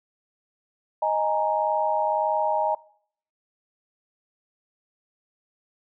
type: chord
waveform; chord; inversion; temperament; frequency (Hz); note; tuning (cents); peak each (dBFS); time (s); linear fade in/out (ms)
sine; D# suspended fourth; none; equal; 622.3 / 830.6 / 932.3; D#5 / G#5 / A#5; 0 / 0 / 0; -25; 1.02-2.75; 5
effects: noise-tail reverb RT60 0.6 s tail -22 dB re dry